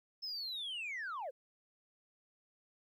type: linear sweep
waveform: sine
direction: down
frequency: 5274 to 466.2 Hz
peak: -37 dBFS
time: 0.22-1.31 s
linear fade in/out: 20 ms
effects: tanh soft clip ceiling -37 dBFS + 13-bit